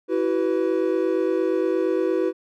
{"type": "chord", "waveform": "triangle", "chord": "E suspended second", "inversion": "none", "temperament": "equal with one note detuned", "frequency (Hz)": [329.6, 378.2, 493.9], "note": ["E4", "F#4", "B4"], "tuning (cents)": [0, 38, 0], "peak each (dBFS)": [-22, -21, -23], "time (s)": [0.08, 2.33], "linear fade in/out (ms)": 50, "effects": []}